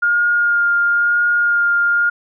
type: tone with vibrato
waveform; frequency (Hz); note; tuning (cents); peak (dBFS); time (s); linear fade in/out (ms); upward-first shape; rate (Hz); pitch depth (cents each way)
sine; 1415; F6; +22; -12; 0.02-2.1; 10; sine; 1; 13
effects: none